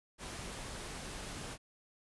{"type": "noise", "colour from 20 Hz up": "pink", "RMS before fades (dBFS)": -44, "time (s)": [0.18, 1.58], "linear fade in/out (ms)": 50, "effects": ["resampled to 24000 Hz"]}